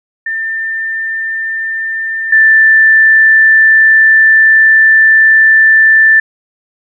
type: tone pair in turn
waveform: sine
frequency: 1793 / 1769.3 Hz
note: A6 / A6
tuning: +32 / +9 cents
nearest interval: unison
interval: 23 cents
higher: first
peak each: -14 / -3 dBFS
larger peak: second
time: 0.26-2.32 / 2.32-6.2 s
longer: second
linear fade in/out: 5 ms
effects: none